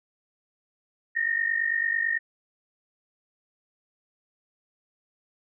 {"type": "tone pair together", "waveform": "sine", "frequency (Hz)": [1821, 1870], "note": ["A#6", "A#6"], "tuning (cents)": [-41, 5], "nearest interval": "unison", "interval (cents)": 46, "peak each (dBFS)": -26, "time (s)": [1.15, 2.19], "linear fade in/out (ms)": 20, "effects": []}